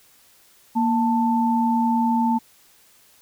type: tone pair together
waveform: sine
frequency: 234.3 / 885.3 Hz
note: A#3 / A5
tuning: +9 / +10 cents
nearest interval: octave + major seventh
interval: 2301 cents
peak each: -19 / -21 dBFS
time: 0.75-2.39 s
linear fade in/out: 20 ms
effects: white hiss -55 dBFS RMS until 3.21 s